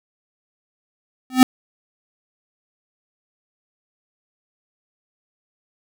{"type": "tone with exponential growth", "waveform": "square", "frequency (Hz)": 256.7, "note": "C4", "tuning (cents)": -33, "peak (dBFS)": -3, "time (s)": [1.3, 1.43], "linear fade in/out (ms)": 1, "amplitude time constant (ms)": 28, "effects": []}